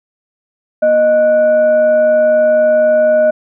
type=tone with frequency modulation; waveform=sine; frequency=618 Hz; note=D#5; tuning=12 cents flat; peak=-7 dBFS; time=0.82-3.31 s; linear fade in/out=10 ms; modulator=856 Hz; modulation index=0.31; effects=none